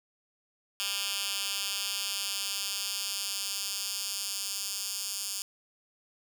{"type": "tone with high-pass filter sweep", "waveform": "10% pulse", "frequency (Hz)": 199, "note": "G3", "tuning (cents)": 26, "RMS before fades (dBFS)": -34, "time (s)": [0.8, 5.42], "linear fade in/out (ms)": 0, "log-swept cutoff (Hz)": [3200, 5600], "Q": 1.2, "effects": []}